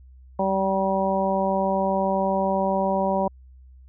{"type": "harmonic tone with a mistuned harmonic", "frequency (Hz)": 192.5, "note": "G3", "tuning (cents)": -31, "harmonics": [1, 2, 3, 4, 5], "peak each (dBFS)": [-26, -30, -24, -27, -27], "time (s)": [0.39, 3.28], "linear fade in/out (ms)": 5, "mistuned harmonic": 1, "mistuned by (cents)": 16, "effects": ["added 64 Hz sine -45 dBFS peak until 3.88 s"]}